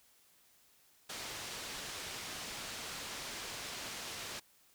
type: low-pass noise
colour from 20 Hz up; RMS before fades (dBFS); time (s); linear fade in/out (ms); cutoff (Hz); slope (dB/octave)
white; -44; 1.09-4.4; 10; 5900; 12
effects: white hiss -67 dBFS RMS until 4.74 s